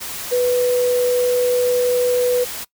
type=tone in noise; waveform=sine; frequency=493.9 Hz; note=B4; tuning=in tune; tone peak=-14 dBFS; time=0.31-2.45 s; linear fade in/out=20 ms; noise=white; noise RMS=-29 dBFS; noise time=0-2.65 s; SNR=+12 dB; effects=noise-tail reverb RT60 0.1 s tail -21 dB re dry